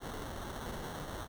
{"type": "noise with sample-and-hold", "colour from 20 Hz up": "pink", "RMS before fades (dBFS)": -42, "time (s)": [0, 1.28], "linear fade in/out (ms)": 50, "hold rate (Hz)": 2450, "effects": []}